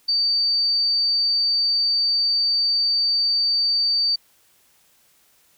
sine tone, 4609 Hz, D8, 33 cents flat, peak -17 dBFS, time 0.08-4.16 s, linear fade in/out 10 ms, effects white hiss -59 dBFS RMS until 5.57 s

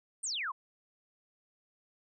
sine exponential sweep, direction down, 9260 to 972 Hz, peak -33 dBFS, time 0.23-0.52 s, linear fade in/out 10 ms, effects none

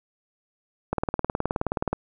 click train, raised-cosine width 1 ms, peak -10 dBFS, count 20, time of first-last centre 0.93-1.93 s, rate 19 Hz, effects none

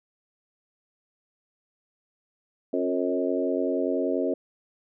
harmonic tone with a mistuned harmonic, 90.4 Hz, F#2, 40 cents flat, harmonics 3 / 4 / 5 / 6 / 7, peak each -28 / -29 / -30 / -31 / -31 dBFS, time 2.73-4.34 s, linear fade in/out 5 ms, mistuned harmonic 4, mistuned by -17 cents, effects none

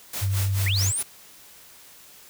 white noise with tremolo, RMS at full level -30 dBFS, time 0.13-1.03 s, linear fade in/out 5 ms, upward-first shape sine, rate 4.6 Hz, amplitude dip 85%
sine tone with vibrato, 97.8 Hz, G2, 4 cents flat, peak -21 dBFS, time 0.21-0.92 s, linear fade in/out 20 ms, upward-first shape sine, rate 8.3 Hz, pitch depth 9 cents each way
sine linear sweep, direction up, 1753 to 10200 Hz, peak -24 dBFS, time 0.66-1.02 s, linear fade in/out 5 ms
effects white hiss -49 dBFS RMS until 2.29 s

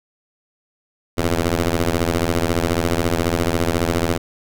10% pulse ring-modulated tone, 83.9 Hz, E2, 31 cents sharp, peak -6 dBFS, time 1.17-4.18 s, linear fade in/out 20 ms, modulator 175 Hz, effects none

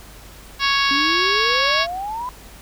harmonic tone, 554.4 Hz, C#5, in tune, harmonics 2 / 3 / 4 / 5 / 6 / 7 / 8 / 9 / 10, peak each -21 / -23 / -24 / -25 / -26 / -26 / -27 / -28 / -28 dBFS, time 0.59-1.87 s, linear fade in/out 50 ms
sine exponential sweep, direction up, 272.2 to 1021 Hz, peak -24 dBFS, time 0.91-2.29 s, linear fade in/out 0 ms
effects added 50 Hz sine -43 dBFS peak until 2.61 s + pink hiss -43 dBFS RMS until 2.61 s

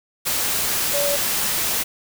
sine tone in noise, 572 Hz, D5, 46 cents flat, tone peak -21 dBFS, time 0.93-1.17 s, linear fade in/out 20 ms, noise white, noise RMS -22 dBFS, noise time 0.25-1.84 s, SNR -2 dB, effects none

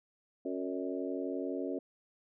harmonic tone with a mistuned harmonic, 91.8 Hz, F#2, 13 cents flat, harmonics 3 / 4 / 5 / 6 / 7, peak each -37 / -39 / -41 / -43 / -44 dBFS, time 0.45-1.79 s, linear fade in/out 5 ms, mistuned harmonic 6, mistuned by +62 cents, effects none

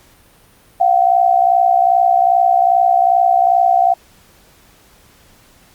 sine tone pair together, 698.5 / 761 Hz, F5 / F#5, 0 / +48 cents, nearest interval minor second, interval 148 cents, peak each -12 dBFS, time 0.8-3.94 s, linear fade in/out 10 ms, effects pink hiss -49 dBFS RMS until 5.74 s + Opus 48 kbps

